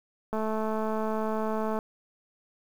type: click train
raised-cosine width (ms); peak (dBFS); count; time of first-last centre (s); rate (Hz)
1; -18; 319; 0.33-1.789; 218
effects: 8-bit